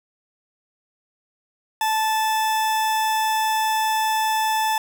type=tone; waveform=40% pulse; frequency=875 Hz; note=A5; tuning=10 cents flat; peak=-18 dBFS; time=1.81-4.78 s; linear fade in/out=2 ms; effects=none

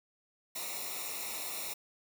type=noise with comb filter; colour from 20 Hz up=white; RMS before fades=-39 dBFS; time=0.55-1.74 s; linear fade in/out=10 ms; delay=0.63 ms; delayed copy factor=-0.85; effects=none

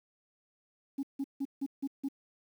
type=tone bursts; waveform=sine; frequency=274.9 Hz; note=C#4; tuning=14 cents flat; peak=-29 dBFS; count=6; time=0.98-2.086 s; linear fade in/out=10 ms; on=51 ms; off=160 ms; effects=tanh soft clip ceiling -28 dBFS + 10-bit

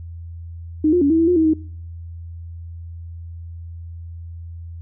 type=tone with pitch steps; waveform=sine; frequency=308.2 / 354.8 / 283.2 / 324.4 / 329.9 / 356.5 / 319.9 / 314.2 Hz; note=D#4 / F4 / C#4 / E4 / E4 / F4 / D#4 / D#4; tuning=-16 / +27 / +37 / -28 / +1 / +36 / +48 / +17 cents; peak=-12 dBFS; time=0.84-1.536 s; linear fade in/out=5 ms; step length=87 ms; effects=noise-tail reverb RT60 0.5 s tail -19 dB re dry + added 84 Hz sine -31 dBFS peak until 4.81 s

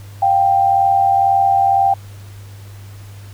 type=tone pair together; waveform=sine; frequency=703 / 785 Hz; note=F5 / G5; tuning=+11 / +2 cents; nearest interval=major second; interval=191 cents; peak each=-18 / -11 dBFS; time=0.22-1.94 s; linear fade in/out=5 ms; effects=added 100 Hz sine -33 dBFS peak until 3.33 s + pink hiss -45 dBFS RMS until 3.33 s

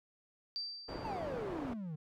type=tone with exponential decay; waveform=sine; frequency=4667 Hz; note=D8; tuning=12 cents flat; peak=-35 dBFS; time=0.56-1.44 s; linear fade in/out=0 ms; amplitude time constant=190 ms
type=low-pass noise; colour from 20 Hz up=white; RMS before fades=-43 dBFS; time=0.88-1.74 s; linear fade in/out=10 ms; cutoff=710 Hz; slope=12 dB/octave
type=exponential sweep; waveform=triangle; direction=down; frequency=932.3 to 146.83 Hz; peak=-37 dBFS; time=1.04-1.96 s; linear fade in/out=10 ms
effects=none

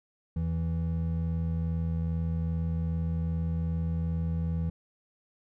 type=tone pair together; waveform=triangle; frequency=82.33 / 164.81 Hz; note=E2 / E3; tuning=-2 / 0 cents; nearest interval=octave; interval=1202 cents; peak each=-28 dBFS; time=0.36-4.7 s; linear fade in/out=5 ms; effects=none

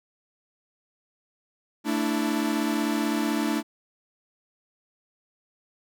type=chord; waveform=45% pulse; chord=A suspended fourth; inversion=none; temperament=equal with one note detuned; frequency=222.7 / 293.7 / 329.6 Hz; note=A3 / D4 / E4; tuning=+21 / 0 / 0 cents; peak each=-28 / -27 / -30 dBFS; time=1.84-3.63 s; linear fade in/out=50 ms; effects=none

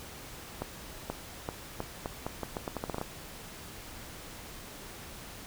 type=accelerating click train; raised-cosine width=1 ms; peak=-19 dBFS; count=15; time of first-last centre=0.62-3.014 s; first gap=480 ms; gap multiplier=0.81; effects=pink hiss -46 dBFS RMS until 5.46 s

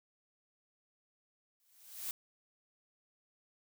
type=noise with exponential growth; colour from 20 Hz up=blue; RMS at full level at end=-37 dBFS; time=1.6-2.11 s; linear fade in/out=0 ms; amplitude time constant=110 ms; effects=none

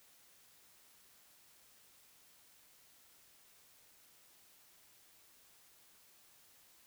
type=silence; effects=white hiss -65 dBFS RMS until 6.86 s

